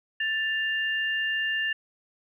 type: tone pair together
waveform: sine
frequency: 1765.6 / 2800 Hz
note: A6 / F7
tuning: +5 / +4 cents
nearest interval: minor sixth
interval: 799 cents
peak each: -26 / -30 dBFS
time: 0.2-1.73 s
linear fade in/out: 5 ms
effects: none